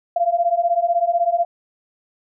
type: beating tone pair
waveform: sine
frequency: 679 / 695 Hz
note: F5 / F5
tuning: -49 / -9 cents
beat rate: 16 Hz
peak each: -19 / -18 dBFS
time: 0.16-1.45 s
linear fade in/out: 5 ms
effects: none